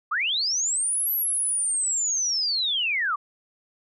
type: linear two-way sweep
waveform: sine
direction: up then down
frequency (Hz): 1108.7 to 11870 to 1108.7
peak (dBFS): -22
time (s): 0.11-3.16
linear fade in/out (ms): 10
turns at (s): 1.12
effects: none